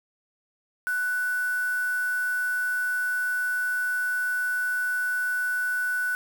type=tone with quantisation; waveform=sine; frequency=1489 Hz; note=F#6; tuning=11 cents sharp; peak=-24 dBFS; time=0.87-6.15 s; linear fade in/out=0 ms; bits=6; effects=none